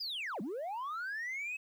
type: linear two-way sweep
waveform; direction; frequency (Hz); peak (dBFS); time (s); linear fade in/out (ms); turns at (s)
sine; down then up; 5060 to 175 to 2595; -34; 0-1.57; 10; 0.41
effects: tanh soft clip ceiling -35 dBFS + 11-bit